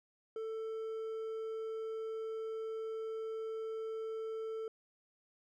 triangle tone with hard clipping, 443.6 Hz, A4, 14 cents sharp, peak -39 dBFS, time 0.36-4.68 s, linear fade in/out 2 ms, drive 7 dB, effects none

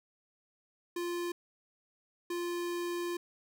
square tone bursts at uneven times, 348.2 Hz, F4, 5 cents flat, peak -34 dBFS, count 2, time 0.96-1.32 / 2.3-3.17 s, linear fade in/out 5 ms, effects none

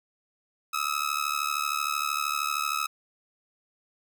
sawtooth tone with amplitude modulation, 1284 Hz, E6, 46 cents flat, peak -19 dBFS, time 0.73-2.87 s, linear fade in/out 10 ms, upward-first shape sine, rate 73 Hz, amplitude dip 90%, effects none

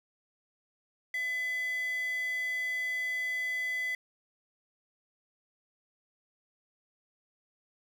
square tone with high-pass filter, 670 Hz, E5, 28 cents sharp, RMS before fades -33 dBFS, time 1.14-3.95 s, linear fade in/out 2 ms, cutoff 2000 Hz, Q 7.9, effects none

